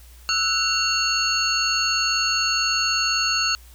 sine tone cluster, 1319 / 1478 / 2758 / 4398 / 6570 Hz, E6 / F#6 / F7 / C#8 / G#8, +1 / -2 / -22 / -14 / -20 cents, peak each -27 / -29 / -25 / -22 / -29 dBFS, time 0.29-3.55 s, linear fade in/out 0 ms, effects added 60 Hz sine -44 dBFS peak until 3.74 s + white hiss -52 dBFS RMS until 3.74 s

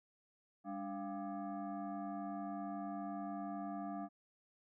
sine tone with frequency modulation, 200.9 Hz, G3, 43 cents sharp, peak -40 dBFS, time 0.64-4.09 s, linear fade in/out 50 ms, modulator 493 Hz, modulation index 1.5, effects none

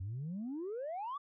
sine exponential sweep, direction up, 88.2 to 1186 Hz, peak -36 dBFS, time 0-1.18 s, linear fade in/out 10 ms, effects tanh soft clip ceiling -35 dBFS

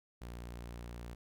sawtooth tone, 59.2 Hz, A#1, 27 cents sharp, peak -40 dBFS, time 0.21-1.15 s, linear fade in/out 10 ms, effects none

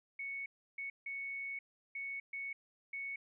sine tone bursts at uneven times, 2217 Hz, C#7, in tune, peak -39 dBFS, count 6, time 0.19-0.46 / 0.78-0.9 / 1.06-1.59 / 1.95-2.2 / 2.33-2.53 / 2.93-3.16 s, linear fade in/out 5 ms, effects none

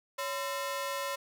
sawtooth ring-modulated tone, 792 Hz, G5, 18 cents sharp, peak -26 dBFS, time 0.18-1.16 s, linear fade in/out 10 ms, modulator 233 Hz, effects none

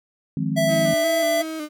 sine chord, F minor seventh, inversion third, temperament equal, 155.56 / 174.61 / 207.7 / 261.6 Hz, Eb3 / F3 / Ab3 / C4, 0 / 0 / 0 / 0 cents, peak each -25 / -28 / -27 / -27 dBFS, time 0.37-0.94 s, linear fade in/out 2 ms
square tone with pitch glide, 659.3 to 667 Hz, E5 to E5, 0 to +20 cents, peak -19 dBFS, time 0.56-1.43 s, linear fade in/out 20 ms, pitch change +20 cents, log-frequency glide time 0.88-1.27 s
35% pulse tone with vibrato, 310 Hz, D#4, 6 cents flat, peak -26 dBFS, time 0.67-1.69 s, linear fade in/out 50 ms, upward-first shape square, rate 2.7 Hz, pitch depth 45 cents each way
effects none

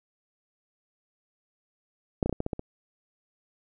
clicks, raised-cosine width 2 ms, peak -10 / -14 / -12 / -15 / -15 / -16 / -16 / -21 dBFS, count 8, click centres 2.228 / 2.26 / 2.295 / 2.327 / 2.404 / 2.464 / 2.532 / 2.594 s, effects none

